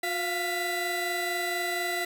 35% pulse tone cluster, 358.1 / 692 / 1984 Hz, F4 / F5 / B6, +43 / -16 / +7 cents, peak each -33 / -31 / -29 dBFS, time 0.03-2.05 s, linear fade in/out 5 ms, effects none

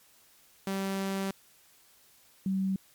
sawtooth / sine tone pair in turn, 194.1 / 191.43 Hz, G3 / G3, -17 / -41 cents, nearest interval unison, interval 24 cents, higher first, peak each -26 dBFS, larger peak neither, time 0.67-1.31 / 2.46-2.76 s, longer first, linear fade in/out 2 ms, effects white hiss -61 dBFS RMS until 2.94 s + MP3 96 kbps

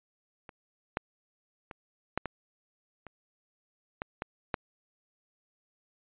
clicks, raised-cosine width 0.5 ms, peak -30 / -14 / -27 / -13 / -18 / -29 / -18 / -18 / -13 dBFS, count 9, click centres 0.492 / 0.971 / 1.712 / 2.176 / 2.257 / 3.067 / 4.019 / 4.221 / 4.542 s, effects resampled to 8000 Hz

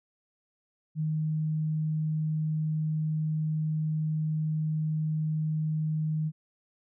sine tone, 155.56 Hz, D#3, in tune, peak -26 dBFS, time 0.95-6.32 s, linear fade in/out 50 ms, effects none

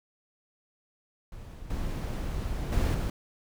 brown noise with level steps, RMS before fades -43 / -32 / -25 / -29 dBFS, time 1.32-3.1 s, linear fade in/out 2 ms, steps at 1.7 / 2.72 / 2.94 s, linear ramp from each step 5 ms, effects none

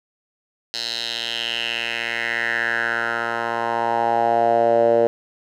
10% pulse tone with band-pass filter sweep, 116.54 Hz, A#2, in tune, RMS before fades -21 dBFS, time 0.74-5.07 s, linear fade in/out 0 ms, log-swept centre 4400 to 520 Hz, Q 4.3, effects none

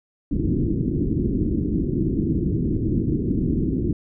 white low-pass noise, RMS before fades -22 dBFS, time 0.31-3.93 s, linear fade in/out 5 ms, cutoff 350 Hz, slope 48 dB/octave, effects none

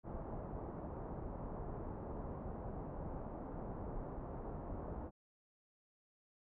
pink low-pass noise, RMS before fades -45 dBFS, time 0.03-5.11 s, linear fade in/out 50 ms, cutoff 970 Hz, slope 24 dB/octave, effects none

